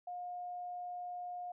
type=tone; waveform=sine; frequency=714 Hz; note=F5; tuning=38 cents sharp; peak=-40 dBFS; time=0.07-1.52 s; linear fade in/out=5 ms; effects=none